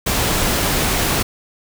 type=noise; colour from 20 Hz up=pink; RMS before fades=-18 dBFS; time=0.06-1.23 s; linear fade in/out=10 ms; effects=none